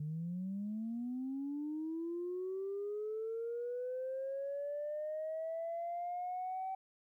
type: linear sweep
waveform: sine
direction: up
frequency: 146.83 to 767 Hz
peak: -36 dBFS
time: 0-6.75 s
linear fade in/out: 5 ms
effects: tanh soft clip ceiling -33 dBFS + 13-bit